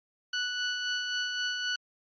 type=tone with tremolo; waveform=20% pulse; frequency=1480 Hz; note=F#6; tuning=in tune; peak=-23 dBFS; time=0.33-1.76 s; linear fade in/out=5 ms; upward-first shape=sine; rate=3.8 Hz; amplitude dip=35%; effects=MP3 32 kbps